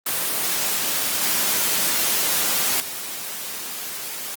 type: noise with level steps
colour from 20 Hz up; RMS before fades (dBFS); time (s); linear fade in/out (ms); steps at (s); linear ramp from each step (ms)
white; -23 / -21 / -31; 0.06-4.35; 5; 1.22 / 2.8; 2
effects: high-pass 150 Hz 12 dB/octave + Opus 24 kbps